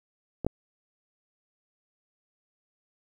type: clicks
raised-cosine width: 2 ms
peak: -18 / -12 dBFS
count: 2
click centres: 0.447 / 0.466 s
effects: 9-bit